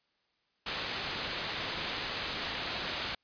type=low-pass noise; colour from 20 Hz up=white; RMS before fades=-37 dBFS; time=0.66-3.15 s; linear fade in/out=5 ms; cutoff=4600 Hz; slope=48 dB/octave; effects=white hiss -75 dBFS RMS until 3.23 s + resampled to 11025 Hz